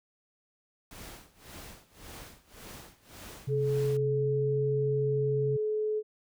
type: noise with tremolo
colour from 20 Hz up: pink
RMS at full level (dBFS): -45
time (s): 0.91-3.97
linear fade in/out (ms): 2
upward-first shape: sine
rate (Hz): 1.8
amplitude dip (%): 90
type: tone with pitch glide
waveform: sine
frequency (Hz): 133.2 to 135.06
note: C3 to C#3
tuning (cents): +31 to -45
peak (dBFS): -29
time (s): 3.47-5.57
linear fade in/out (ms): 10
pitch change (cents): +24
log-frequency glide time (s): 4.04-4.59
type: tone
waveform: sine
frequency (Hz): 428.4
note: A4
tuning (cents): -46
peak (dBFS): -27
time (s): 3.48-6.03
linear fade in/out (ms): 50
effects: none